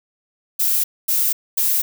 violet noise bursts, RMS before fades -18 dBFS, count 3, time 0.59-1.82 s, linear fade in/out 10 ms, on 250 ms, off 240 ms, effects none

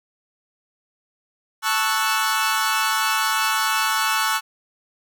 sawtooth chord, F# minor seventh, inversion first, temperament equal, 880 / 1108.7 / 1318.5 / 1480 Hz, A5 / C#6 / E6 / F#6, 0 / 0 / 0 / 0 cents, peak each -21 dBFS, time 1.62-4.41 s, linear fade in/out 50 ms, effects none

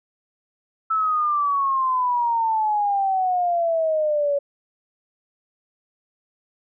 sine exponential sweep, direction down, 1318.5 to 562 Hz, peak -18 dBFS, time 0.9-4.39 s, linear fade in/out 10 ms, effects none

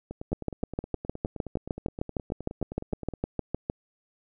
two click trains, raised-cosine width 2 ms, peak -23 / -14 dBFS, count 30 / 23, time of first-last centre 0.11-3.137 / 0.33-3.699 s, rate 9.58 / 6.53 Hz, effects none

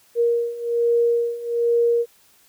sine beating tone pair, 469.8 / 471 Hz, A#4 / A#4, +13 / +18 cents, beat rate 1.2 Hz, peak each -22 / -19 dBFS, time 0.15-2.06 s, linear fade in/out 50 ms, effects white hiss -56 dBFS RMS until 2.48 s

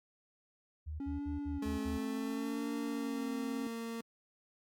sine tone bursts, 76.7 Hz, D#2, 24 cents flat, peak -38 dBFS, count 6, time 0.86-1.985 s, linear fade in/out 20 ms, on 140 ms, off 57 ms
triangle tone with vibrato, 277.2 Hz, C#4, in tune, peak -35 dBFS, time 1-3.67 s, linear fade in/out 2 ms, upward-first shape sine, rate 0.72 Hz, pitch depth 68 cents each way
30% pulse tone with pitch glide, 215.4 to 229.5 Hz, A3 to A#3, -37 to -27 cents, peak -36 dBFS, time 1.62-4.01 s, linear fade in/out 5 ms, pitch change +110 cents, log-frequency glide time 1.81-2.71 s
effects Opus 48 kbps

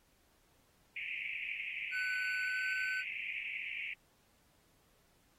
pink band-pass noise, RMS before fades -41 dBFS, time 0.96-3.94 s, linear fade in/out 5 ms, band 2100 to 2700 Hz, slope 96 dB/octave
triangle tone with pitch glide, 1500 to 1515.7 Hz, F#6 to F#6, +23 to +41 cents, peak -33 dBFS, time 1.91-3.04 s, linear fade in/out 50 ms, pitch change +18 cents, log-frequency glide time 2.39-2.65 s
effects pink hiss -71 dBFS RMS until 5.38 s + AAC 48 kbps

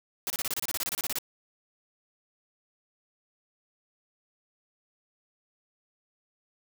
white noise bursts, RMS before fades -31 dBFS, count 16, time 0.27-1.186 s, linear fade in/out 0 ms, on 31 ms, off 28 ms, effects none

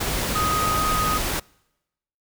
sine tone in noise, 1250 Hz, D#6, 8 cents sharp, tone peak -21 dBFS, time 0.35-1.18 s, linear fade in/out 10 ms, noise pink, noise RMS -25 dBFS, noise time 0-1.4 s, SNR +1 dB, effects noise-tail reverb RT60 0.9 s tail -26 dB re dry

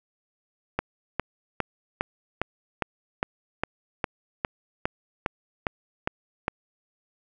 click train, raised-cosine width 0.5 ms, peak -9 dBFS, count 15, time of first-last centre 0.79-6.481 s, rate 2.46 Hz, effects none

